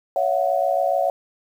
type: tone cluster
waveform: sine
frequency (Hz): 559 / 670 / 737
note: C#5 / E5 / F#5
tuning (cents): +14 / +28 / -7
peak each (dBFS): -22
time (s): 0.16-1.1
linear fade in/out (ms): 2
effects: 8-bit